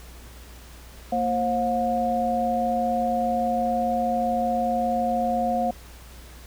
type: tone cluster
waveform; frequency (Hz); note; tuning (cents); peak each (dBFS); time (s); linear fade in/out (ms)
sine; 231 / 532 / 718; A#3 / C5 / F5; -16 / +29 / +48; -27 / -28 / -23; 1.12-5.71; 5
effects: added 60 Hz sine -43 dBFS peak until 6.46 s + pink hiss -48 dBFS RMS until 6.46 s